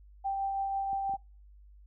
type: tone with tremolo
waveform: sine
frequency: 784 Hz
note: G5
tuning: in tune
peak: -28 dBFS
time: 0.24-1.17 s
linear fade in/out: 20 ms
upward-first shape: triangle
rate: 6.1 Hz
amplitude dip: 30%
type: clicks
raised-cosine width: 3 ms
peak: -37 dBFS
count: 3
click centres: 0.931 / 1.095 / 1.138 s
effects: noise-tail reverb RT60 0.3 s tail -23 dB re dry + added 50 Hz sine -52 dBFS peak until 1.86 s